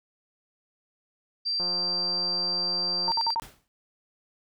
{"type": "tone", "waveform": "sine", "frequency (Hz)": 4703, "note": "D8", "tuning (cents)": 2, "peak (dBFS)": -25, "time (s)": [1.45, 3.35], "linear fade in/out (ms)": 20}
{"type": "click train", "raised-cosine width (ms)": 1, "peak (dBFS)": -26, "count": 268, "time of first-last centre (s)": [1.6, 3.108], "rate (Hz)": 177}
{"type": "tone bursts", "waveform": "sine", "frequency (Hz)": 917, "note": "A#5", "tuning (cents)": -29, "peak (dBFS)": -24, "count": 4, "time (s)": [3.08, 3.398], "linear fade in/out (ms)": 0, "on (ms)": 39, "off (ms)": 54}
{"type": "noise with exponential decay", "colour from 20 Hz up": "pink", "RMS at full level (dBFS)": -40, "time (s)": [3.42, 3.68], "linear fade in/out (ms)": 0, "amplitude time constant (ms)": 56}
{"effects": []}